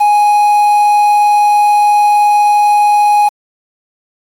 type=tone with quantisation; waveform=triangle; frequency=830.6 Hz; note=G#5; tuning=in tune; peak=-4 dBFS; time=0-3.29 s; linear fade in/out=10 ms; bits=5; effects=AAC 48 kbps